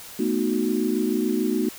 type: chord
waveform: sine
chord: B dominant seventh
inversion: third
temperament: equal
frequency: 220 / 246.9 / 311.1 / 370 Hz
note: A3 / B3 / D#4 / F#4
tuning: 0 / 0 / 0 / 0 cents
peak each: -26 dBFS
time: 0.19-1.69 s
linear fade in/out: 5 ms
effects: white hiss -41 dBFS RMS until 1.78 s